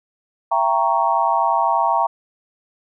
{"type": "chord", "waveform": "sine", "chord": "E diminished seventh", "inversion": "none", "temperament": "equal with one note detuned", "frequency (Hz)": [671.9, 784, 932.3, 1108.7], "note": ["E5", "G5", "Bb5", "Db6"], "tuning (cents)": [33, 0, 0, 0], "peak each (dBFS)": [-22, -21, -18, -22], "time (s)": [0.51, 2.07], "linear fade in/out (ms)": 10, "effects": []}